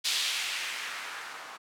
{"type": "noise with low-pass filter sweep", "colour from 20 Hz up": "violet", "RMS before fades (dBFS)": -34, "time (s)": [0.04, 1.58], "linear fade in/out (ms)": 20, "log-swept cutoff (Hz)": [3900, 1000], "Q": 1.4, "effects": []}